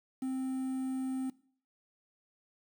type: tone with quantisation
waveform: triangle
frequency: 261.9 Hz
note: C4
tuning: 2 cents sharp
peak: -30 dBFS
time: 0.22-1.3 s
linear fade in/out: 5 ms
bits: 9
effects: noise-tail reverb RT60 0.5 s tail -20 dB re dry